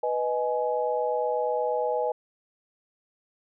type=chord; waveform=sine; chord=G# minor; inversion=first; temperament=equal with one note detuned; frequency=493.9 / 622.3 / 839.3 Hz; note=B4 / D#5 / G#5; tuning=0 / 0 / +18 cents; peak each=-27 / -29 / -29 dBFS; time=0.03-2.12 s; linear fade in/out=5 ms; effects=none